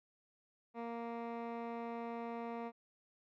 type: tone with low-pass filter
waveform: 15% pulse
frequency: 233.1 Hz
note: A#3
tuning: in tune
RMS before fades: -43 dBFS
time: 0.74-2.72 s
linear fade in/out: 50 ms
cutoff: 1600 Hz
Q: 1
effects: none